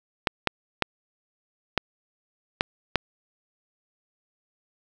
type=clicks; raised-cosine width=0.3 ms; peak=-4 dBFS; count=6; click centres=0.272 / 0.473 / 0.823 / 1.777 / 2.609 / 2.957 s; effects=7-bit